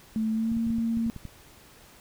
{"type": "tone with pitch glide", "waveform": "sine", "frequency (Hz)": [220, 228.7], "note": ["A3", "A#3"], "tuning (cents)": [0, -33], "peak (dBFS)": -24, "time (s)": [0.16, 1.1], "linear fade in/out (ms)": 0, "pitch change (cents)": 67, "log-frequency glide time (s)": [0.32, 0.54]}
{"type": "clicks", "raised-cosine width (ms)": 5, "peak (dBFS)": -26, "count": 9, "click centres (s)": [0.518, 0.568, 0.668, 0.704, 0.785, 0.971, 1.065, 1.163, 1.253]}
{"effects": ["pink hiss -53 dBFS RMS until 2 s"]}